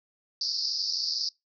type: band-pass noise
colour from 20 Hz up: pink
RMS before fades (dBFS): -30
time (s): 0.41-1.29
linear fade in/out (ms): 2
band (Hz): 4500 to 5300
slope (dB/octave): 96
effects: noise-tail reverb RT60 0.2 s tail -25 dB re dry